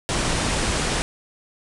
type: low-pass noise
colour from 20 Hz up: pink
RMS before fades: -23 dBFS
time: 0.09-1.02 s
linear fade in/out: 0 ms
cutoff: 10000 Hz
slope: 96 dB/octave
effects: none